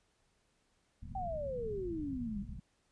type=low-pass noise; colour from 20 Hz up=pink; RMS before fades=-45 dBFS; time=1.02-2.6 s; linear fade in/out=5 ms; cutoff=240 Hz; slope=96 dB/octave
type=exponential sweep; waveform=sine; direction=down; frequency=784 to 191.4 Hz; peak=-36 dBFS; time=1.15-2.43 s; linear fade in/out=5 ms
effects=pink hiss -75 dBFS RMS until 2.91 s + resampled to 22050 Hz